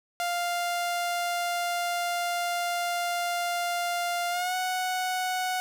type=tone with pitch glide; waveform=sawtooth; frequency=698.5 to 739.2 Hz; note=F5 to F#5; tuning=0 to -2 cents; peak=-23 dBFS; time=0.2-5.6 s; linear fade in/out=0 ms; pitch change=+98 cents; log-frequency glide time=4.3-4.55 s; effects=none